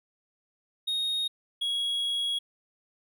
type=tone pair in turn; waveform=triangle; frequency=3728 / 3321 Hz; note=A#7 / G#7; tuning=-1 / -1 cents; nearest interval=major second; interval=200 cents; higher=first; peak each=-25 dBFS; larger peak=neither; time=0.87-1.28 / 1.61-2.39 s; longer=second; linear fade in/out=10 ms; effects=none